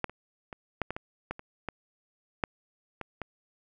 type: clicks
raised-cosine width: 0.5 ms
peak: -13 / -30 / -25 / -13 / -18 / -21 / -18 / -27 / -18 / -11 / -21 / -20 dBFS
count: 12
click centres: 0.043 / 0.096 / 0.528 / 0.817 / 0.906 / 0.965 / 1.31 / 1.394 / 1.687 / 2.438 / 3.013 / 3.217 s
effects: none